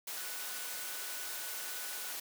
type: tone in noise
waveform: sine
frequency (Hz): 1480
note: F#6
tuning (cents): 0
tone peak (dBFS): -51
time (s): 0.17-2.12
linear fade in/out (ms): 5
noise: white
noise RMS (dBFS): -41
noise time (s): 0.07-2.2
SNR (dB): -13
effects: high-pass 400 Hz 12 dB/octave